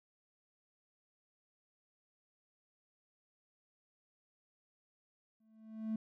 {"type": "tone with exponential growth", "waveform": "triangle", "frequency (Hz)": 220, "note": "A3", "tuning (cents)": 0, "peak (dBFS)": -29, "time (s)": [5.4, 5.96], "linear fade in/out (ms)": 5, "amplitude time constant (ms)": 120, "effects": ["tanh soft clip ceiling -29 dBFS"]}